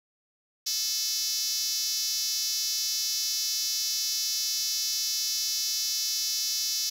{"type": "tone with high-pass filter", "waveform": "5% pulse", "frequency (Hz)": 435.8, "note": "A4", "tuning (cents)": -17, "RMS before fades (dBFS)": -29, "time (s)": [0.66, 6.9], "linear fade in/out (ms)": 10, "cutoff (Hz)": 5400, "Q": 3, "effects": []}